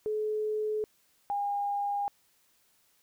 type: tone pair in turn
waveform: sine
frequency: 428.2 / 810.2 Hz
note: A4 / G#5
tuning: -47 / -43 cents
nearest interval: major seventh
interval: 1104 cents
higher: second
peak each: -28 dBFS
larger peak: neither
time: 0.06-0.84 / 1.3-2.08 s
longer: neither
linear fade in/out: 0 ms
effects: white hiss -68 dBFS RMS until 3.02 s